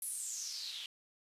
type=noise with band-pass filter sweep; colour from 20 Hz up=white; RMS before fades=-42 dBFS; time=0.02-0.86 s; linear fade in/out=2 ms; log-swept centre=11000 to 3100 Hz; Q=6.3; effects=resampled to 32000 Hz